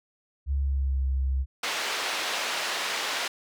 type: tone with pitch glide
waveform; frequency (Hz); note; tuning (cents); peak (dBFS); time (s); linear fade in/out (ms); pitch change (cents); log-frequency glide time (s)
sine; 69.3 to 66.44; C#2 to C2; 0 to +27; -23; 0.46-1.46; 50; -73; 0.58-1.02
type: band-pass noise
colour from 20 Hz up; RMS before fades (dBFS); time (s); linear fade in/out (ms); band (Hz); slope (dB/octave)
white; -30; 1.63-3.28; 5; 470 to 3800; 12
effects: none